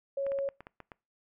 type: tone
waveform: sine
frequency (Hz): 552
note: C#5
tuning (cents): -7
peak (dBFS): -29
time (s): 0.17-0.49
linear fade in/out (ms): 5
type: clicks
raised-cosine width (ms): 0.5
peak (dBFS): -30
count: 8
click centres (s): 0.266 / 0.319 / 0.388 / 0.489 / 0.606 / 0.669 / 0.803 / 0.918
effects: noise-tail reverb RT60 0.3 s tail -24 dB re dry